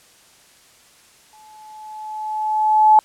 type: tone with exponential growth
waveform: sine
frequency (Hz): 860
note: A5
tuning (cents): -40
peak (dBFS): -6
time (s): 1.33-2.99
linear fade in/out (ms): 1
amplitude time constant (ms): 360
effects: white hiss -51 dBFS RMS until 3.04 s + low-pass 10000 Hz 12 dB/octave